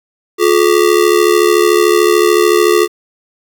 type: ring-modulated tone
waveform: square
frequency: 390.5 Hz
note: G4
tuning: 7 cents flat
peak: -5 dBFS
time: 0.38-2.88 s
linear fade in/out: 50 ms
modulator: 36.8 Hz
effects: 7-bit